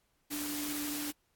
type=tone in noise; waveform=sine; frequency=293.7 Hz; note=D4; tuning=in tune; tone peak=-37 dBFS; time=0.3-1.12 s; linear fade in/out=20 ms; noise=white; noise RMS=-39 dBFS; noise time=0.3-1.12 s; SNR=-1 dB; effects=pink hiss -75 dBFS RMS until 1.35 s + AAC 64 kbps